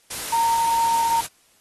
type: tone in noise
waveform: sine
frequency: 921 Hz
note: A#5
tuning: 21 cents flat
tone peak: -17 dBFS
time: 0.32-1.21 s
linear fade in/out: 10 ms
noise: white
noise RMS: -30 dBFS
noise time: 0.1-1.27 s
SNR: +10 dB
effects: white hiss -59 dBFS RMS until 1.6 s + AAC 32 kbps